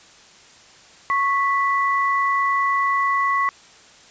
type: tone pair together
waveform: sine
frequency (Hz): 1104.9 / 1975.5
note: C#6 / B6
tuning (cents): -6 / 0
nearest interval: minor seventh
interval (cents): 1006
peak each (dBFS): -18 / -23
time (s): 1.1-3.49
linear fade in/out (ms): 0
effects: white hiss -48 dBFS RMS until 4.1 s + resampled to 16000 Hz